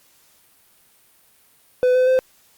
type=tone with pitch steps; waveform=triangle; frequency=502 / 509 / 517 Hz; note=B4 / C5 / C5; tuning=+28 / -48 / -21 cents; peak=-11 dBFS; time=1.83-2.19 s; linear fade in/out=0 ms; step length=120 ms; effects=white hiss -56 dBFS RMS until 2.57 s + Opus 48 kbps